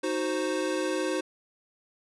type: chord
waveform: square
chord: C diminished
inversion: first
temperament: equal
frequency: 311.1 / 370 / 523.3 Hz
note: Eb4 / Gb4 / C5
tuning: 0 / 0 / 0 cents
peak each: -32 dBFS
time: 0.03-1.21 s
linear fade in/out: 10 ms
effects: resampled to 24000 Hz